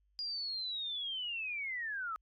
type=linear sweep; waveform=sine; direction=down; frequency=4876 to 1248 Hz; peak=-36 dBFS; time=0.19-2.16 s; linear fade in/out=0 ms; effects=added 50 Hz sine -70 dBFS peak until 2.21 s + AAC 48 kbps